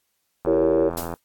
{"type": "click train", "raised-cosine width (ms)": 1, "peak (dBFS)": -16, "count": 59, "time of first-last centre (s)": [0.45, 1.139], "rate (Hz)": 84.2}
{"type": "chord", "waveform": "sine", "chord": "E diminished seventh", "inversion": "none", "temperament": "equal", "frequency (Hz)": [329.6, 392, 466.2, 554.4], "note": ["E4", "G4", "Bb4", "Db5"], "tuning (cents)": [0, 0, 0, 0], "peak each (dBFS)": -22, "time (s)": [0.46, 0.9], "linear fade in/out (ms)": 20}
{"type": "noise with exponential decay", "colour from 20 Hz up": "blue", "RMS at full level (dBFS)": -27, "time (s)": [0.97, 1.2], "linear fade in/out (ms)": 5, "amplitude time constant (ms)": 48}
{"effects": ["white hiss -72 dBFS RMS until 1.24 s", "AAC 64 kbps"]}